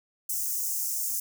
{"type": "high-pass noise", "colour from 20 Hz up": "white", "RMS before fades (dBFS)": -30, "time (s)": [0.29, 1.2], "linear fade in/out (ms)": 5, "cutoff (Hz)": 5700, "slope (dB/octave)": 48, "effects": []}